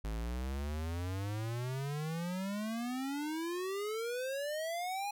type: exponential sweep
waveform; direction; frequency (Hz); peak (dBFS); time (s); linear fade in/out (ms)
square; up; 51.91 to 830.6; -36; 0.04-5.11; 5
effects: none